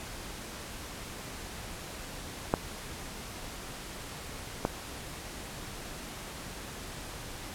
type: clicks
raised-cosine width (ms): 1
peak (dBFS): -9 / -12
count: 2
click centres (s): 2.539 / 4.651
effects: pink hiss -42 dBFS RMS until 7.54 s + low-pass 12000 Hz 12 dB/octave